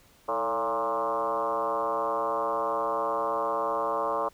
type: tone with frequency modulation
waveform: sine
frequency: 815 Hz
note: G#5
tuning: 33 cents flat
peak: -25 dBFS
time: 0.28-4.29 s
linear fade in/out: 10 ms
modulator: 123 Hz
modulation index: 3.1
effects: pink hiss -59 dBFS RMS until 4.33 s